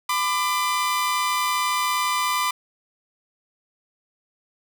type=tone pair together; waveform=sawtooth; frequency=1005.4 / 1188 Hz; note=B5 / D6; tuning=+31 / +20 cents; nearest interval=minor third; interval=289 cents; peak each=-20 / -20 dBFS; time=0.09-2.51 s; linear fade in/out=5 ms; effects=none